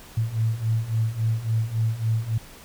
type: beating tone pair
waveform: sine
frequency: 110 / 113.6 Hz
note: A2 / A#2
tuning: 0 / -44 cents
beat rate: 3.6 Hz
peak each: -26 / -23 dBFS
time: 0.17-2.38 s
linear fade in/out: 5 ms
effects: pink hiss -46 dBFS RMS until 2.64 s